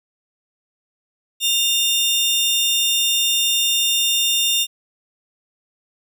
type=tone pair together; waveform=sawtooth; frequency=2794 / 3625 Hz; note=F7 / A#7; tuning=0 / -49 cents; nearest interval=perfect fourth; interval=451 cents; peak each=-17 / -15 dBFS; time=1.4-4.67 s; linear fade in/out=50 ms; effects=none